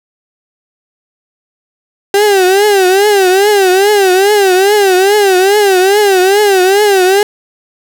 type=tone with vibrato; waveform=35% pulse; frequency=392 Hz; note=G4; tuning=in tune; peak=-4 dBFS; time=2.14-7.23 s; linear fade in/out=2 ms; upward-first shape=triangle; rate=2.4 Hz; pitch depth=150 cents each way; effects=none